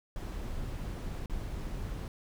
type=noise with dropouts; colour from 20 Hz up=brown; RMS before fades=-37 dBFS; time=0.16-2.08 s; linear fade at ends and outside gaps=1 ms; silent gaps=1.259-1.297 s; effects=none